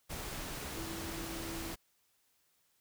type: tone in noise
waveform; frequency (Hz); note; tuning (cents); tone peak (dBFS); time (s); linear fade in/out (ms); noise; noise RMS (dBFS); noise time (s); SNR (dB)
sine; 330; E4; +2; -44; 0.75-1.73; 20; pink; -42; 0.09-1.76; -5
effects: white hiss -74 dBFS RMS until 2.8 s